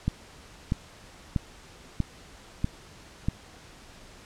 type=click train; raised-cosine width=5 ms; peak=-12 dBFS; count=6; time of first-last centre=0.08-3.285 s; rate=1.56 Hz; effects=pink hiss -50 dBFS RMS until 4.25 s + low-pass 8000 Hz 12 dB/octave